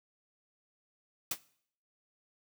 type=noise with exponential decay; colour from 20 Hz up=white; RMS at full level=-27 dBFS; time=1.31-1.39 s; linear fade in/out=5 ms; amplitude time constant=17 ms; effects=noise-tail reverb RT60 0.6 s tail -20 dB re dry + high-pass 100 Hz 12 dB/octave